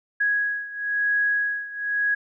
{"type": "beating tone pair", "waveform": "sine", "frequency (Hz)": [1661.2, 1662.2], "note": ["G#6", "G#6"], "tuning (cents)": [0, 1], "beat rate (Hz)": 1, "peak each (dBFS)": [-23, -26], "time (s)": [0.2, 2.15], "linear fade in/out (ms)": 10, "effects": []}